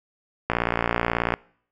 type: click train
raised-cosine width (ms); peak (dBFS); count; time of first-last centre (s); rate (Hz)
0.5; -6; 50; 0.5-1.339; 58.4
effects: noise-tail reverb RT60 0.6 s tail -24 dB re dry